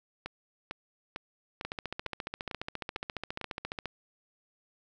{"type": "two click trains", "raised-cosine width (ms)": 0.3, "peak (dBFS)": [-21, -19], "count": [8, 33], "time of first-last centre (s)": [[0.26, 3.413], [1.65, 3.857]], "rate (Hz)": [2.22, 14.5], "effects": []}